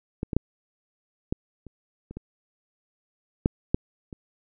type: clicks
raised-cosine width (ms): 3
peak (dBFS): -15 / -16 / -7 / -12 / -29 / -26 / -22 / -6 / -7 / -25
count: 10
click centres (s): 0.231 / 0.332 / 0.366 / 1.325 / 1.667 / 2.11 / 2.17 / 3.459 / 3.745 / 4.128
effects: none